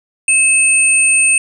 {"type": "tone pair together", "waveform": "sine", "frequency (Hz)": [2600, 8745], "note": ["E7", "C#9"], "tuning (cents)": [-24, -25], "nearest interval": "octave + major sixth", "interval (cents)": 2099, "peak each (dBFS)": -11, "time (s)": [0.28, 1.38], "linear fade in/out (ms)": 2, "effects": ["7-bit"]}